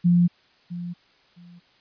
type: tone with echo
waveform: sine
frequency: 174.61 Hz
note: F3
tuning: in tune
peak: -14 dBFS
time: 0.04-0.28 s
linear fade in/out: 20 ms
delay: 660 ms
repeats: 2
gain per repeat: -15 dB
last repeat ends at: 1.6 s
effects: white hiss -59 dBFS RMS until 1.8 s + resampled to 11025 Hz